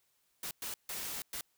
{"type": "noise bursts at uneven times", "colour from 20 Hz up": "white", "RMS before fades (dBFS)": -40, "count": 4, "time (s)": [[0.43, 0.51], [0.62, 0.74], [0.89, 1.22], [1.33, 1.41]], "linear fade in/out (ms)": 2, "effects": ["white hiss -75 dBFS RMS until 1.57 s"]}